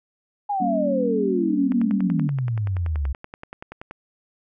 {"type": "exponential sweep", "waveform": "sine", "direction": "down", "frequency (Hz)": [837, 64.2], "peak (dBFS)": -21, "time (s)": [0.49, 3.13], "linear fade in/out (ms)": 10}
{"type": "chord", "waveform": "sine", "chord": "G diminished", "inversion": "none", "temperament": "equal with one note detuned", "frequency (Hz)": [193.63, 233.1, 277.2], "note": ["G3", "Bb3", "Db4"], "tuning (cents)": [-21, 0, 0], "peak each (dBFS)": -26, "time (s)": [0.6, 2.28], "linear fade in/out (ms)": 10}
{"type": "click train", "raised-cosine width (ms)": 0.5, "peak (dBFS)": -21, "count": 24, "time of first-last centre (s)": [1.72, 3.91], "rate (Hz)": 10.5}
{"effects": []}